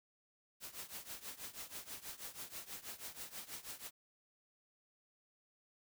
white noise with tremolo, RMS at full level -45 dBFS, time 0.6-3.91 s, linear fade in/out 50 ms, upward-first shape triangle, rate 6.2 Hz, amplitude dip 90%, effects none

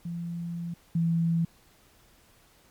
sine tone pair in turn, 170.5 / 166.8 Hz, F3 / E3, -41 / +21 cents, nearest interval unison, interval 38 cents, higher first, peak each -31 / -22 dBFS, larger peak second, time 0.05-0.74 / 0.95-1.45 s, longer first, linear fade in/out 5 ms, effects pink hiss -60 dBFS RMS until 2.7 s + MP3 96 kbps

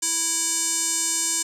square tone with band-pass filter, 329.6 Hz, E4, in tune, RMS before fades -24 dBFS, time 0.02-1.43 s, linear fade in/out 10 ms, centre 7500 Hz, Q 4.4, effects none

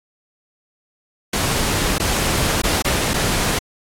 pink noise with dropouts, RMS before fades -19 dBFS, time 1.33-3.59 s, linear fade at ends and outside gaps 5 ms, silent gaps 1.983-1.998 / 2.619-2.636 / 2.823-2.846 / 3.136-3.14 s, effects low-pass 12000 Hz 12 dB/octave + AAC 64 kbps

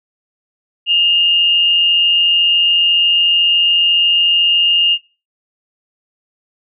sine tone with amplitude modulation, 2831 Hz, F7, 23 cents sharp, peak -8 dBFS, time 0.86-4.98 s, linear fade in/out 50 ms, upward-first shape sine, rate 174 Hz, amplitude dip 45%, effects noise-tail reverb RT60 0.3 s tail -18 dB re dry

